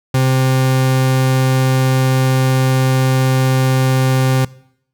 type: tone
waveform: 40% pulse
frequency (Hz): 130.81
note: C3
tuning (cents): 0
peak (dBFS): -10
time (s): 0.14-4.45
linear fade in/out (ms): 5
effects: noise-tail reverb RT60 0.7 s tail -22 dB re dry